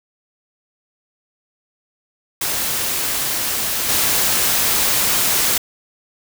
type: noise with level steps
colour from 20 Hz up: white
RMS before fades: -21 / -17 dBFS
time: 2.41-5.58 s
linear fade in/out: 5 ms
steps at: 3.88 s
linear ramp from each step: 20 ms
effects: none